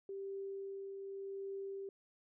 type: tone with tremolo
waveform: sine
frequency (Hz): 392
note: G4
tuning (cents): 0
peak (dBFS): -40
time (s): 0.09-1.89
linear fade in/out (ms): 2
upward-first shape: triangle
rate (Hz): 0.86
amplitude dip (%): 35
effects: none